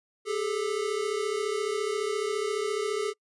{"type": "tone pair together", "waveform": "square", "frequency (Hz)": [399.8, 434.3], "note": ["G4", "A4"], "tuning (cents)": [34, -23], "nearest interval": "minor second", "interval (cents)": 143, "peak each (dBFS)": [-32, -30], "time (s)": [0.25, 3.14], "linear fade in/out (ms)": 50, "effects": ["noise-tail reverb RT60 0.1 s tail -25 dB re dry", "resampled to 24000 Hz"]}